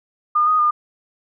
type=tone with pitch steps; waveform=sine; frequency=1213 / 1245 / 1212 Hz; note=D#6 / D#6 / D#6; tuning=-44 / +1 / -46 cents; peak=-13 dBFS; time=0.35-0.71 s; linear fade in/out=10 ms; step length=120 ms; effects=none